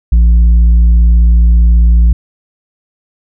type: tone with tanh clipping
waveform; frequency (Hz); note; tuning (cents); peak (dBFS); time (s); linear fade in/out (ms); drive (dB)
sine; 57.4; A#1; -26; -4; 0.12-2.13; 5; 4
effects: none